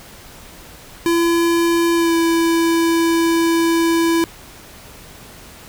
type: tone with pitch glide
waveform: square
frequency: 338.1 to 332.5 Hz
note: E4 to E4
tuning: +44 to +15 cents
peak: -14 dBFS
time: 1.06-4.24 s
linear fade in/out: 0 ms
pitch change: -29 cents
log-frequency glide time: 1.95-2.14 s
effects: pink hiss -40 dBFS RMS until 5.68 s